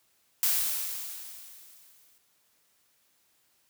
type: noise with exponential decay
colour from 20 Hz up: blue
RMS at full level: -24 dBFS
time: 0.43-2.18 s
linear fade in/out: 0 ms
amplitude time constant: 380 ms
effects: white hiss -69 dBFS RMS until 3.69 s + high-pass 60 Hz 12 dB/octave